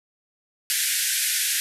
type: band-pass noise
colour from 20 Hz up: white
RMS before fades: -24 dBFS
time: 0.7-1.6 s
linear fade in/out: 0 ms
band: 1500 to 13000 Hz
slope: 96 dB/octave
effects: none